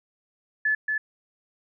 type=tone with echo; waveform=sine; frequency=1728 Hz; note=A6; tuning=32 cents flat; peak=-20 dBFS; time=0.65-0.75 s; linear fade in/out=5 ms; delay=230 ms; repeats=1; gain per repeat=-3 dB; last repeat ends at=0.98 s; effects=none